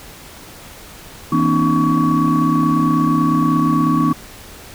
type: tone cluster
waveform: sine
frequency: 162.7 / 239.6 / 268.6 / 305.1 / 1125 Hz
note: E3 / A#3 / C4 / D#4 / C#6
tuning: -22 / +48 / +46 / -34 / +25 cents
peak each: -18 dBFS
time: 1.32-4.13 s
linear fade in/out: 5 ms
effects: tanh soft clip ceiling -5 dBFS + pink hiss -38 dBFS RMS until 4.74 s